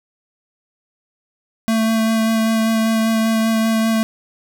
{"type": "tone with vibrato", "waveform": "square", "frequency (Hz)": 223.1, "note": "A3", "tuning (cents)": 24, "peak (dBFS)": -15, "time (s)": [1.68, 4.03], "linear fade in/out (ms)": 0, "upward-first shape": "sine", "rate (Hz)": 5.1, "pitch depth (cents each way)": 12, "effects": []}